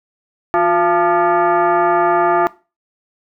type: tone with frequency modulation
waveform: sine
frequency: 164.5 Hz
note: E3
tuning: 3 cents flat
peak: -11 dBFS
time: 0.54-2.47 s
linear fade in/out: 0 ms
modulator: 520 Hz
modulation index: 2.3
effects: noise-tail reverb RT60 0.3 s tail -19 dB re dry